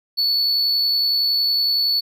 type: tone with amplitude modulation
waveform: triangle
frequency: 4440 Hz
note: C#8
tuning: 2 cents sharp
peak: -14 dBFS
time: 0.17-2.01 s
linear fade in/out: 20 ms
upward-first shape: sine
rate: 70.8 Hz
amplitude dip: 25%
effects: none